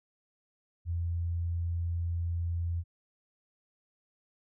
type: tone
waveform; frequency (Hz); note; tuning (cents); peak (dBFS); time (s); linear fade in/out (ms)
sine; 85.2; F2; -42; -29; 0.85-2.84; 50
effects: none